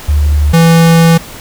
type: tone pair in turn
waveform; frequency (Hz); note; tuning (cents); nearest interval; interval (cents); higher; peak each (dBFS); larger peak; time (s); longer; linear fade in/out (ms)
sine / square; 73.8 / 165.68; D2 / E3; +9 / +9; octave + major second; 1400; second; -6 / -4; second; 0.08-0.53 / 0.53-1.18; second; 10
effects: pink hiss -29 dBFS RMS until 1.4 s